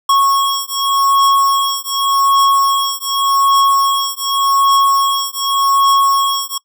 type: beating tone pair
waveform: square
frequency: 1100 / 1100.86 Hz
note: C#6 / C#6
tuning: -14 / -12 cents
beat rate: 0.86 Hz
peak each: -15 dBFS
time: 0.09-6.58 s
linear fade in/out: 5 ms
effects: noise-tail reverb RT60 0.1 s tail -24 dB re dry